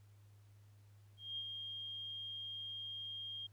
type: tone with ADSR envelope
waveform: sine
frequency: 3222 Hz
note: G7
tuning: 47 cents sharp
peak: -39 dBFS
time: 1.17-3.47 s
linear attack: 210 ms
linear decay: 50 ms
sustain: -4 dB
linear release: 8 ms
effects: added 102 Hz sine -60 dBFS peak until 3.52 s + pink hiss -75 dBFS RMS until 3.52 s